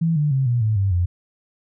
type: tone with pitch steps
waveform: sine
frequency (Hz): 164.81 / 148.54 / 133.87 / 120.65 / 108.73 / 98 / 88.32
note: E3 / D3 / C3 / B2 / A2 / G2 / F2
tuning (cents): 0 / +20 / +40 / -40 / -20 / 0 / +20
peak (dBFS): -16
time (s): 0.01-1.06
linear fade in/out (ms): 10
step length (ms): 150
effects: none